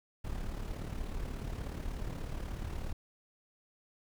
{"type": "noise with amplitude modulation", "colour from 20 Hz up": "brown", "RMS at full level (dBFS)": -36, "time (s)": [0.24, 2.93], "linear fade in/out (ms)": 10, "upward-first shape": "sine", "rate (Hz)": 36.6, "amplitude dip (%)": 55, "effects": []}